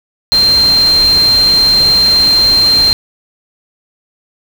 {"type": "tone in noise", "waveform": "sine", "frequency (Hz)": 4165, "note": "C8", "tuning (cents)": -9, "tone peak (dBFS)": -6, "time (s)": [0.32, 2.93], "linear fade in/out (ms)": 0, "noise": "pink", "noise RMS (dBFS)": -21, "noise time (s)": [0.32, 2.93], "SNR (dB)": 12, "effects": []}